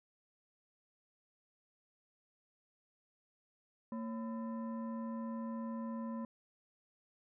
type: tone with frequency modulation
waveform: sine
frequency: 228.5 Hz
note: A#3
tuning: 34 cents flat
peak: -38 dBFS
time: 3.92-6.25 s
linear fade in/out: 2 ms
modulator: 780 Hz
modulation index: 0.59
effects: none